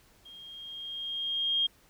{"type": "tone with level ramp", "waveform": "sine", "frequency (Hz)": 3230, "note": "G#7", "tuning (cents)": -49, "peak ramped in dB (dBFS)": [-47, -23], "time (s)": [0.25, 1.67], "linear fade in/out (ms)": 10, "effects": ["pink hiss -62 dBFS RMS until 1.89 s"]}